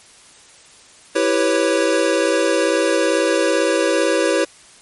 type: chord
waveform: square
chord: C# half-diminished seventh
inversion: first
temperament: equal with one note detuned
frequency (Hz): 329.6 / 392 / 493.9 / 551.8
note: E4 / G4 / B4 / C#5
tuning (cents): 0 / 0 / 0 / -8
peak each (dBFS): -21 / -22 / -21 / -20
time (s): 1.15-4.45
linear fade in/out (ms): 10
effects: white hiss -46 dBFS RMS until 4.81 s + MP3 48 kbps